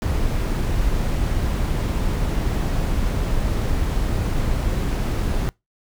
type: noise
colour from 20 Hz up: brown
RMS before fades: -21 dBFS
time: 0.02-5.49 s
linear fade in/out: 0 ms
effects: noise-tail reverb RT60 0.2 s tail -24 dB re dry